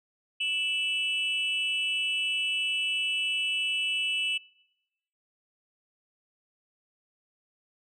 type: tone pair together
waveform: sine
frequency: 2637 / 2960 Hz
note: E7 / F#7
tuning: 0 / 0 cents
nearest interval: major second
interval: 200 cents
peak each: -27 dBFS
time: 0.4-4.38 s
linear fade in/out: 10 ms
effects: noise-tail reverb RT60 0.9 s tail -25 dB re dry + tanh soft clip ceiling -23 dBFS